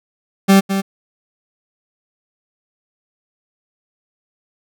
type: tone with echo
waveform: 40% pulse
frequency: 194.8 Hz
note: G3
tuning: 11 cents flat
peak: -6 dBFS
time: 0.48-0.61 s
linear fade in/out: 20 ms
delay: 210 ms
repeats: 1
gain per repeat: -9 dB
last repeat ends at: 0.82 s
effects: none